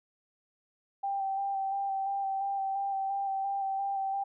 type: tone with vibrato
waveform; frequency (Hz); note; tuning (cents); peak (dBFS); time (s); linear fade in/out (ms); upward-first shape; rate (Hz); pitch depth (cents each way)
sine; 784; G5; 0; -29; 1.03-4.24; 10; square; 2.9; 17
effects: none